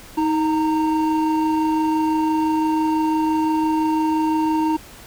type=tone pair together; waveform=triangle; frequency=315.5 / 920.6 Hz; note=D#4 / A#5; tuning=+24 / -22 cents; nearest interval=octave + perfect fifth; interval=1854 cents; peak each=-16 / -20 dBFS; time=0.17-4.77 s; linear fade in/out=10 ms; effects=pink hiss -42 dBFS RMS until 5.06 s